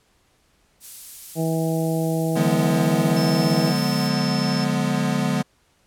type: noise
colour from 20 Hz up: violet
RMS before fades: -33 dBFS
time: 0.8-4.11 s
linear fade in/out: 50 ms
type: harmonic tone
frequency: 162.1 Hz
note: E3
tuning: 29 cents flat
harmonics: 1 / 2 / 3 / 4 / 5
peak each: -22 / -26 / -28 / -29 / -34 dBFS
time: 1.35-3.74 s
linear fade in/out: 50 ms
type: chord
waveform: square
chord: D diminished seventh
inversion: none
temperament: equal with one note detuned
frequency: 146.83 / 179.21 / 207.7 / 246.9 Hz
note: D3 / F3 / Ab3 / Cb4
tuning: 0 / +45 / 0 / 0 cents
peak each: -26 dBFS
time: 2.35-5.43 s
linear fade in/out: 20 ms
type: tone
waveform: sine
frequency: 5274 Hz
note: E8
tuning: in tune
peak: -29 dBFS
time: 3.16-4.65 s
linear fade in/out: 10 ms
effects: pink hiss -62 dBFS RMS until 5.86 s + low-pass 11000 Hz 12 dB/octave